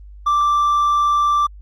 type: tone with hard clipping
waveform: sine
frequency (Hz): 1174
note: D6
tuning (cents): -1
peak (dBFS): -14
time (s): 0.26-1.47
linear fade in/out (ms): 10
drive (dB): 2
effects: added 50 Hz sine -36 dBFS peak until 1.61 s + Opus 32 kbps